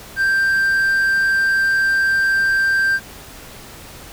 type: tone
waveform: triangle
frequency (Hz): 1576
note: G6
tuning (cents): +9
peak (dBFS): -12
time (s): 0.16-3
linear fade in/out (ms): 50
effects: pink hiss -38 dBFS RMS until 4.12 s